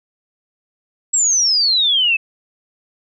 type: exponential sweep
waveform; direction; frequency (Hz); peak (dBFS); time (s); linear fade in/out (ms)
sine; down; 7800 to 2573; -12; 1.13-2.17; 10
effects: none